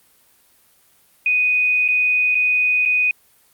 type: tone with dropouts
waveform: sine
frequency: 2489 Hz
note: D#7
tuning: in tune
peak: -14 dBFS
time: 1.26-3.11 s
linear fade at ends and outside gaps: 2 ms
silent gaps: 1.88-1.886 / 2.347-2.352 / 2.853-2.858 s
effects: white hiss -56 dBFS RMS until 3.53 s + Opus 32 kbps